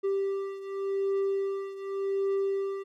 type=beating tone pair; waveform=triangle; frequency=392 / 392.87 Hz; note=G4 / G4; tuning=0 / +4 cents; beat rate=0.87 Hz; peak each=-27 / -31 dBFS; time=0.03-2.84 s; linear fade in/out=20 ms; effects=none